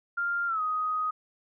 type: tone with pitch glide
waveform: sine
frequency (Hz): 1396.9 to 1251.7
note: F6 to D#6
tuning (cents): 0 to +10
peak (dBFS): -26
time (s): 0.17-1.11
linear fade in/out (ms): 10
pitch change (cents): -190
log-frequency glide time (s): 0.47-0.61
effects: none